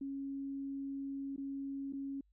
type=tone with dropouts; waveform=sine; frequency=275.1 Hz; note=C#4; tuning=13 cents flat; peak=-38 dBFS; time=0.01-2.21 s; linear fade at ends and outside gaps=5 ms; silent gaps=1.363-1.378 / 1.926-1.933 s; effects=added 50 Hz sine -68 dBFS peak until 2.32 s